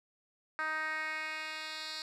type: tone with band-pass filter sweep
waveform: 10% pulse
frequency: 312.3 Hz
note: D#4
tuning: 7 cents sharp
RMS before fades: -38 dBFS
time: 0.59-2.02 s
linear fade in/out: 0 ms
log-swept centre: 1500 to 4200 Hz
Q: 2.6
effects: none